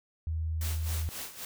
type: tone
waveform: sine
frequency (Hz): 80.1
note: E2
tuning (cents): -49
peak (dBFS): -29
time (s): 0.27-1.09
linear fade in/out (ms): 0
type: noise with tremolo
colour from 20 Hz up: white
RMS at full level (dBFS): -38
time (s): 0.61-1.45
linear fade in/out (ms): 2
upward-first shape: sine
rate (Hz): 3.8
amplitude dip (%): 75
effects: none